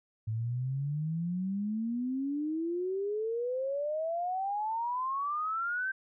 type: exponential sweep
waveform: sine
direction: up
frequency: 107.7 to 1573 Hz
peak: -30 dBFS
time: 0.27-5.92 s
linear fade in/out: 10 ms
effects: none